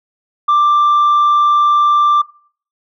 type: tone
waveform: sine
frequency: 1180 Hz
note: D6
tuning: 8 cents sharp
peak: -6 dBFS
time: 0.48-2.22 s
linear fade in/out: 10 ms
effects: noise-tail reverb RT60 0.5 s tail -22 dB re dry + tanh soft clip ceiling -7 dBFS